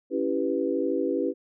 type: chord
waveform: sine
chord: C# half-diminished seventh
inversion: none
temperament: equal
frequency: 277.2 / 329.6 / 392 / 493.9 Hz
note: C#4 / E4 / G4 / B4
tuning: 0 / 0 / 0 / 0 cents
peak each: -29 dBFS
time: 0.1-1.34 s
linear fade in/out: 50 ms
effects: none